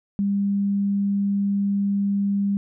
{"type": "tone", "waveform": "sine", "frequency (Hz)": 200, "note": "G3", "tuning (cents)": 35, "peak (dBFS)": -19, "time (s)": [0.19, 2.57], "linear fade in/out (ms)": 0, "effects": []}